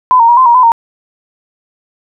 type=tone with pitch steps; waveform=sine; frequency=1010 / 924 / 954 / 1032 / 946 / 1010 / 924 Hz; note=B5 / A#5 / A#5 / C6 / A#5 / B5 / A#5; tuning=+39 / -16 / +40 / -24 / +25 / +39 / -16 cents; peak=-3 dBFS; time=0.11-0.719 s; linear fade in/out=0 ms; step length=87 ms; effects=none